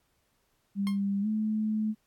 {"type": "tone with pitch glide", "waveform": "sine", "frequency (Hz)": [198.9, 215.7], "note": ["G3", "A3"], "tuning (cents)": [25, -34], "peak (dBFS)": -26, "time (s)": [0.75, 1.95], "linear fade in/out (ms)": 50, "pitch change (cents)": 141, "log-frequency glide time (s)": [1.21, 1.27]}
{"type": "tone with exponential decay", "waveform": "15% pulse", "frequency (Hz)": 1066, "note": "C6", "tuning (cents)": 32, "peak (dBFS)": -28, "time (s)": [0.87, 1.01], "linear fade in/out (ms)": 0, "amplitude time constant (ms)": 29}
{"effects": ["pink hiss -73 dBFS RMS until 2.06 s", "AAC 64 kbps"]}